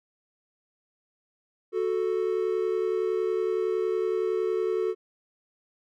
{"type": "tone pair together", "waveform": "triangle", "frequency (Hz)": [369.2, 440], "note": ["F#4", "A4"], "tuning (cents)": [-4, 0], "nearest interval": "minor third", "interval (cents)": 304, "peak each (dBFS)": -25, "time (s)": [1.72, 4.95], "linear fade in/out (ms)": 50, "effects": []}